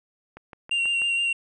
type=click train; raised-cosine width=0.5 ms; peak=-26 dBFS; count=5; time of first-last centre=0.37-1.018 s; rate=6.17 Hz
type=tone with vibrato; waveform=triangle; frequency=2768 Hz; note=F7; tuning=16 cents flat; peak=-20 dBFS; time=0.71-1.33 s; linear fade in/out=5 ms; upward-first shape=sine; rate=6.4 Hz; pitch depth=18 cents each way
effects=resampled to 24000 Hz